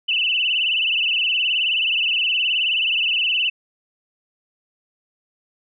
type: tone with vibrato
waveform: sine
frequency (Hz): 2820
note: F7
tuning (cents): +16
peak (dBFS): -17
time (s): 0.08-3.5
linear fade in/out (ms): 10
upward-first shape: sine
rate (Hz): 19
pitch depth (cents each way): 130
effects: none